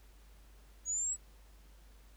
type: linear sweep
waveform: sine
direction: up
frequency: 6645 to 7890 Hz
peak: -32 dBFS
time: 0.85-1.17 s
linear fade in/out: 50 ms
effects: added 50 Hz sine -56 dBFS peak until 2.16 s + pink hiss -66 dBFS RMS until 2.16 s